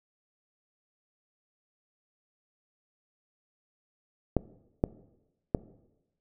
clicks, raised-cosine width 2 ms, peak -10 dBFS, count 3, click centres 4.367 / 4.839 / 5.548 s, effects noise-tail reverb RT60 1.0 s tail -19 dB re dry

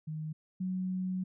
sine tone pair in turn, 155.56 / 185.32 Hz, D#3 / F#3, 0 / +3 cents, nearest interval minor third, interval 303 cents, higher second, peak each -35 / -31 dBFS, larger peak second, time 0.07-0.33 / 0.6-1.24 s, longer second, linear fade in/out 10 ms, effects none

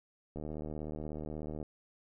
click train, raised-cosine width 2 ms, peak -28 dBFS, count 98, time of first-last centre 0.36-1.628 s, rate 76.5 Hz, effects none

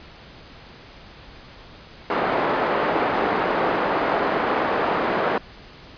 pink band-pass noise, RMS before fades -22 dBFS, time 2.1-5.38 s, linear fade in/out 2 ms, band 390 to 1300 Hz, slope 12 dB/octave, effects pink hiss -44 dBFS RMS until 5.97 s + resampled to 11025 Hz

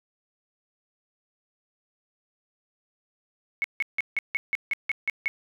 sine tone bursts, 2200 Hz, C#7, 14 cents flat, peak -22 dBFS, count 10, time 3.62-5.28 s, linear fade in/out 0 ms, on 22 ms, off 160 ms, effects none

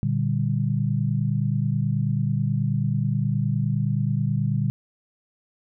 sine chord, G minor, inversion first, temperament just, 117.6 / 147 / 196 Hz, Bb2 / D3 / G3, +16 / +2 / 0 cents, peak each -24 / -24 / -27 dBFS, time 0.03-4.7 s, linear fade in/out 0 ms, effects none

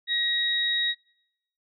sine tone pair together, 1898 / 3796 Hz, A#6 / A#7, +31 / +31 cents, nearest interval octave, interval 1200 cents, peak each -28 / -24 dBFS, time 0.07-0.95 s, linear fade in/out 50 ms, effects noise-tail reverb RT60 0.8 s tail -25 dB re dry

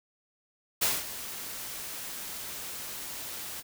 white noise with ADSR envelope, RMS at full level -25 dBFS, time 0.81-3.63 s, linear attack 15 ms, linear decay 200 ms, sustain -14 dB, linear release 39 ms, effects none

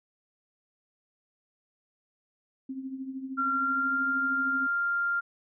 sine tone with tremolo, 264.9 Hz, C4, 22 cents sharp, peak -31 dBFS, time 2.69-4.67 s, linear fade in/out 5 ms, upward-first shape triangle, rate 13 Hz, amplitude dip 70%
sine tone with pitch glide, 1375 to 1395 Hz, F6 to F6, -27 to -2 cents, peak -25 dBFS, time 3.37-5.21 s, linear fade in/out 20 ms, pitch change +25 cents, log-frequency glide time 3.48-4.02 s
effects none

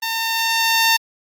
10% pulse tone with level ramp, 907 Hz, A#5, 48 cents flat, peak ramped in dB -13 to -4 dBFS, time 0.02-0.97 s, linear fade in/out 10 ms, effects Opus 32 kbps

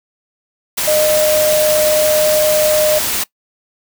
sine tone in noise, 612 Hz, D#5, 29 cents flat, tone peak -11 dBFS, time 0.87-2.99 s, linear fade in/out 10 ms, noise white, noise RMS -18 dBFS, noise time 0.77-3.24 s, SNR +4 dB, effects noise-tail reverb RT60 0.1 s tail -21 dB re dry

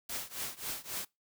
white noise with tremolo, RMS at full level -36 dBFS, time 0.09-1.05 s, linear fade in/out 5 ms, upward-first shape triangle, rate 3.7 Hz, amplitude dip 95%, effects noise-tail reverb RT60 0.2 s tail -23 dB re dry

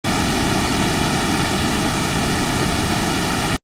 pink noise with comb filter, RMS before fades -17 dBFS, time 0.04-3.57 s, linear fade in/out 10 ms, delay 1.9 ms, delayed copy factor -0.95, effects low-pass 7000 Hz 12 dB/octave + Opus 32 kbps

